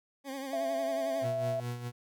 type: tone with vibrato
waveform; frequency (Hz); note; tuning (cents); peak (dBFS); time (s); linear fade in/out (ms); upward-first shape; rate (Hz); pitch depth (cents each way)
20% pulse; 271; C#4; -39; -32; 0.24-1.27; 50; triangle; 11; 67
type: tone with pitch glide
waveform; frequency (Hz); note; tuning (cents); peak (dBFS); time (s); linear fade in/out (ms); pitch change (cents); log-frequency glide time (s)
sine; 670 to 661.9; E5 to E5; +28 to +7; -30; 0.53-1.6; 2; -21; 0.72-0.99
type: tone with tremolo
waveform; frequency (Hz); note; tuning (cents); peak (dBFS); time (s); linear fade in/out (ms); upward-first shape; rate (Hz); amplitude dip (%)
40% pulse; 121.3; B2; -31; -32; 1.21-1.92; 50; sine; 4.7; 60
effects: none